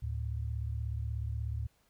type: tone pair together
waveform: sine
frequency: 73.42 / 110 Hz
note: D2 / A2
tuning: 0 / 0 cents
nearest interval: perfect fifth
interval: 700 cents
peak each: -35 / -36 dBFS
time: 0.02-1.67 s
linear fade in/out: 10 ms
effects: pink hiss -71 dBFS RMS until 1.89 s